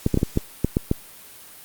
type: clicks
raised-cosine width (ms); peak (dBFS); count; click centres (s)
3; -5; 8; 0.064 / 0.143 / 0.174 / 0.231 / 0.374 / 0.646 / 0.769 / 0.914
effects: white hiss -44 dBFS RMS until 1.64 s + Opus 48 kbps